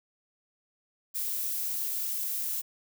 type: noise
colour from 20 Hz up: violet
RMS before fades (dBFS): -32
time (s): 1.14-2.62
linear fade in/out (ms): 20
effects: none